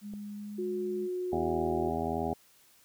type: tone with pitch glide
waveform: sine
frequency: 206 to 207.7 Hz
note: G#3 to G#3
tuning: -14 to 0 cents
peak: -38 dBFS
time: 0.01-1.09 s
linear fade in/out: 50 ms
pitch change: +14 cents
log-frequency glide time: 0.33-0.55 s
type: click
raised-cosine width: 2 ms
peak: -36 dBFS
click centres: 0.137 s
type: tone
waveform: sine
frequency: 363.2 Hz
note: F#4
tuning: 32 cents flat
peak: -31 dBFS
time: 0.58-1.9 s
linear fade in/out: 10 ms
type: harmonic tone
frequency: 81.3 Hz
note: E2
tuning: 23 cents flat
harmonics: 1 / 2 / 3 / 4 / 5 / 7 / 8 / 9 / 10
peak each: -40 / -40 / -36 / -40 / -36 / -42 / -40 / -36 / -39 dBFS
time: 1.32-2.34 s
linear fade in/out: 10 ms
effects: white hiss -62 dBFS RMS until 2.84 s